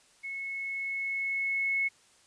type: tone with level ramp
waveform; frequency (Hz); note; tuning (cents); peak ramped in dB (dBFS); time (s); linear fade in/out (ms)
sine; 2191; C#7; -21; -35 to -25; 0.23-1.89; 20
effects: white hiss -62 dBFS RMS until 2.26 s + resampled to 22050 Hz